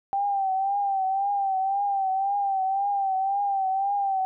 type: tone with vibrato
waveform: sine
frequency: 784 Hz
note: G5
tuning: in tune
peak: -22 dBFS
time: 0.13-4.25 s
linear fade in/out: 0 ms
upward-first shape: triangle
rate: 1.9 Hz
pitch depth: 67 cents each way
effects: none